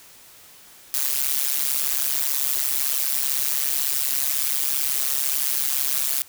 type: noise with amplitude modulation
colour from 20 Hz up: blue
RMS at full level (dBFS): -19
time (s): 0.94-6.22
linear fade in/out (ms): 0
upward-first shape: sine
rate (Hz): 138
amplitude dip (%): 100
effects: white hiss -48 dBFS RMS until 6.28 s